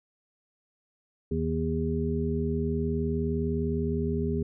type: harmonic tone with a mistuned harmonic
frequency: 79.7 Hz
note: D#2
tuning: 42 cents sharp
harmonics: 1 / 2 / 3 / 5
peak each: -31 / -31 / -31 / -31 dBFS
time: 1.31-4.43 s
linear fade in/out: 5 ms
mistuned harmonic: 5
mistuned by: +28 cents
effects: none